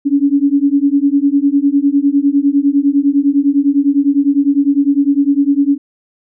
sine beating tone pair, 277.2 / 287.1 Hz, C#4 / D4, 0 / -39 cents, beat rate 9.9 Hz, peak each -12 dBFS, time 0.05-5.78 s, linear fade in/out 20 ms, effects none

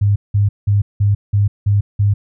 sine tone bursts, 101.7 Hz, G#2, 36 cents flat, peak -10 dBFS, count 7, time 0.01-2.14 s, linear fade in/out 10 ms, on 150 ms, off 180 ms, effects none

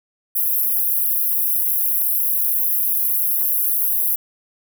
pink high-pass noise, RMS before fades -19 dBFS, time 0.35-4.16 s, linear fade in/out 10 ms, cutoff 11000 Hz, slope 96 dB/octave, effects none

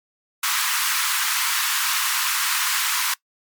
pink high-pass noise, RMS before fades -22 dBFS, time 0.43-3.14 s, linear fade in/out 5 ms, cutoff 1000 Hz, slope 48 dB/octave, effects noise-tail reverb RT60 0.1 s tail -22 dB re dry + MP3 96 kbps

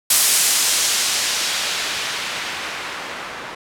blue noise with low-pass filter sweep, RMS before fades -21 dBFS, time 0.1-3.55 s, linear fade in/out 5 ms, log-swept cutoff 11000 to 1200 Hz, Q 0.72, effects none

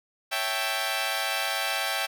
10% pulse chord, A dominant seventh, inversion first, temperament equal, 554.4 / 659.3 / 784 / 880 Hz, C#5 / E5 / G5 / A5, 0 / 0 / 0 / 0 cents, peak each -27 / -23 / -21 / -27 dBFS, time 0.31-2.07 s, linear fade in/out 20 ms, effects none

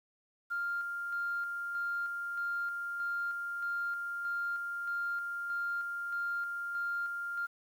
sine tone with tremolo, 1398 Hz, F6, 1 cent sharp, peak -31 dBFS, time 0.5-7.47 s, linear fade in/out 20 ms, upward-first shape square, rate 1.6 Hz, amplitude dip 35%, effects tanh soft clip ceiling -27 dBFS + 10-bit

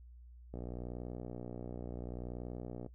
click train, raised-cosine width 2 ms, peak -30 dBFS, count 142, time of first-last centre 0.54-2.863 s, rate 60.7 Hz, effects noise-tail reverb RT60 0.1 s tail -18 dB re dry + added 60 Hz sine -52 dBFS peak until 2.94 s

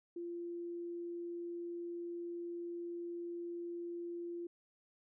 sine tone, 344.6 Hz, F4, 23 cents flat, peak -40 dBFS, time 0.16-4.47 s, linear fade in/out 5 ms, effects none

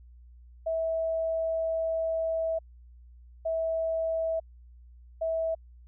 sine tone bursts at uneven times, 651 Hz, E5, 22 cents flat, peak -26 dBFS, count 3, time 0.66-2.59 / 3.45-4.4 / 5.21-5.55 s, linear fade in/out 10 ms, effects added 60 Hz sine -49 dBFS peak until 5.87 s

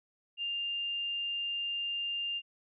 sine tone, 2800 Hz, F7, 4 cents sharp, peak -32 dBFS, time 0.37-2.42 s, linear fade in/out 50 ms, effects none

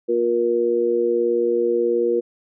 harmonic tone, 118.5 Hz, A#2, 29 cents sharp, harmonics 2 / 3 / 4, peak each -30 / -20 / -19 dBFS, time 0.08-2.21 s, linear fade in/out 20 ms, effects none

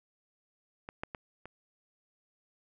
clicks, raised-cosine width 0.5 ms, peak -26 / -20 / -24 / -30 dBFS, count 4, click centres 0.889 / 1.035 / 1.148 / 1.456 s, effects none

